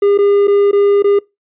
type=tone with dropouts; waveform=triangle; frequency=404.1 Hz; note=G#4; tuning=47 cents flat; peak=-6 dBFS; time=0.02-1.19 s; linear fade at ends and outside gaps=5 ms; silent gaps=0.177-0.186 / 0.473-0.479 / 0.713-0.729 / 1.024-1.042 s; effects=noise-tail reverb RT60 0.2 s tail -23 dB re dry + resampled to 8000 Hz